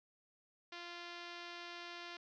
5% pulse tone, 346.9 Hz, F4, 12 cents flat, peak -35 dBFS, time 0.72-2.17 s, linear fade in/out 5 ms, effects resampled to 16000 Hz

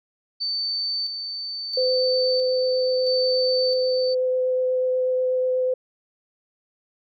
sine tone with tremolo, 4549 Hz, C#8, 44 cents sharp, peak -23 dBFS, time 0.4-4.15 s, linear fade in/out 20 ms, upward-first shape square, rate 0.75 Hz, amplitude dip 45%
sine tone with vibrato, 510 Hz, C5, 44 cents flat, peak -19 dBFS, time 1.77-5.74 s, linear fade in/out 5 ms, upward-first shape triangle, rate 8.2 Hz, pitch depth 9 cents each way
effects none

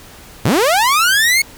sawtooth linear sweep, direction up, 87.31 to 2217 Hz, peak -7 dBFS, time 0.45-1.42 s, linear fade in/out 5 ms, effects pink hiss -39 dBFS RMS until 1.57 s

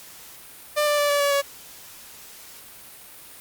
sawtooth tone with pitch steps, 596 / 589.2 / 582.4 / 575.7 / 569.1 / 562.5 Hz, D5 / D5 / D5 / D5 / C#5 / C#5, +25 / +6 / -15 / -35 / +45 / +25 cents, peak -15 dBFS, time 0.76-1.42 s, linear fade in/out 20 ms, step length 110 ms, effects white hiss -44 dBFS RMS until 3.4 s + Opus 48 kbps

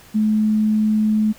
sine tone, 214.9 Hz, A3, 41 cents flat, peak -14 dBFS, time 0.14-1.33 s, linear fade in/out 20 ms, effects pink hiss -46 dBFS RMS until 1.38 s

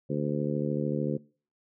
harmonic tone, 73.42 Hz, D2, in tune, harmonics 2 / 3 / 4 / 5 / 6 / 7, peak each -31 / -33 / -34 / -35 / -36 / -36 dBFS, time 0.09-1.18 s, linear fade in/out 20 ms, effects noise-tail reverb RT60 0.4 s tail -22 dB re dry

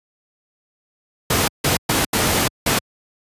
pink noise bursts at uneven times, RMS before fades -17 dBFS, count 5, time 1.3-1.48 / 1.64-1.77 / 1.89-2.05 / 2.13-2.48 / 2.66-2.79 s, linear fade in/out 5 ms, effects high-pass 80 Hz 12 dB/octave + resampled to 32000 Hz

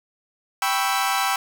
sawtooth chord, C# half-diminished seventh, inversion second, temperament equal, 784 / 987.8 / 1108.7 / 1318.5 Hz, G5 / B5 / C#6 / E6, 0 / 0 / 0 / 0 cents, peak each -20 / -23 / -25 / -22 dBFS, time 0.62-1.36 s, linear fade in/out 2 ms, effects none

